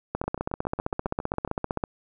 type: two click trains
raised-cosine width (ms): 1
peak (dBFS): -12 / -20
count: 27 / 10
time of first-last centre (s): 0.15-1.838 / 0.24-1.476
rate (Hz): 15.4 / 7.28
effects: none